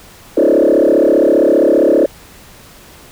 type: tone with frequency modulation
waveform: sine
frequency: 441.4 Hz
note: A4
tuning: 5 cents sharp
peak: -6 dBFS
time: 0.37-2.06 s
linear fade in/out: 5 ms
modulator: 35.1 Hz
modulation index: 4.4
effects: tanh soft clip ceiling -3 dBFS + pink hiss -40 dBFS RMS until 3.11 s